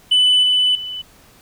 sine tone with level steps, 2995 Hz, F#7, 20 cents sharp, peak -8 / -11 / -25 dBFS, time 0.11-1.02 s, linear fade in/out 10 ms, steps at 0.43 / 0.75 s, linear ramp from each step 2 ms, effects tanh soft clip ceiling -9 dBFS + pink hiss -49 dBFS RMS until 1.41 s

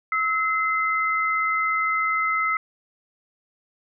sine tone pair together, 1298.3 / 2061 Hz, E6 / C7, -27 / -27 cents, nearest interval minor sixth, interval 800 cents, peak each -22 / -24 dBFS, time 0.12-2.57 s, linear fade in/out 2 ms, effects none

